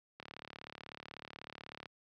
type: click train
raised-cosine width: 0.3 ms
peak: -30 dBFS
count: 61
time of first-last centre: 0.2-1.857 s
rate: 36.2 Hz
effects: high-pass 100 Hz 12 dB/octave